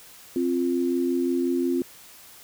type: tone pair together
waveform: sine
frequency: 262.7 / 348.4 Hz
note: C4 / F4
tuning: +7 / -4 cents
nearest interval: perfect fourth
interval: 489 cents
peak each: -24 dBFS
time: 0.36-1.82 s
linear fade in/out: 2 ms
effects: white hiss -48 dBFS RMS until 2.43 s